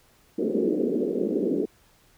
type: band-pass noise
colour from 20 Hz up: white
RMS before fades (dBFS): -25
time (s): 0.38-1.66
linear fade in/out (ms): 10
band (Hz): 200 to 460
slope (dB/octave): 48
effects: pink hiss -60 dBFS RMS until 2.17 s